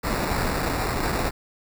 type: noise with sample-and-hold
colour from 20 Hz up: pink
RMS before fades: -25 dBFS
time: 0.03-1.31 s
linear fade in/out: 20 ms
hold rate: 3150 Hz
effects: none